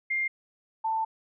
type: tone pair in turn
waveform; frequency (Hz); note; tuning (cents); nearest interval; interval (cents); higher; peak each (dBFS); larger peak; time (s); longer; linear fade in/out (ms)
sine; 2112 / 888; C7 / A5; +16 / +16; octave + minor third; 1500; first; -25; neither; 0.1-0.28 / 0.84-1.05; second; 10
effects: none